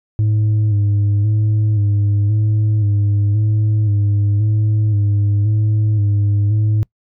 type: tone with vibrato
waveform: sine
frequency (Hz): 104.6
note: G#2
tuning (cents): +13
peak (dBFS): -9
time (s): 0.19-6.83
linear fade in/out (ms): 0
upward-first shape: square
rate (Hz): 0.95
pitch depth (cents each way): 38
effects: noise-tail reverb RT60 0.1 s tail -26 dB re dry + tanh soft clip ceiling -11 dBFS